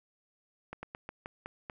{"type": "slowing click train", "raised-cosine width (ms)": 0.5, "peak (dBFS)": -25, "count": 7, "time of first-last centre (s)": [0.73, 1.698], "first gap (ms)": 100, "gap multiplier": 1.19, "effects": []}